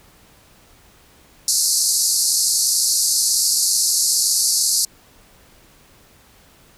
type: band-pass noise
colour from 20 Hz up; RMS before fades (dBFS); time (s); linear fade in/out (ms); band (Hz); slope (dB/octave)
pink; -18; 1.48-4.85; 2; 4300 to 12000; 96
effects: pink hiss -51 dBFS RMS until 6.77 s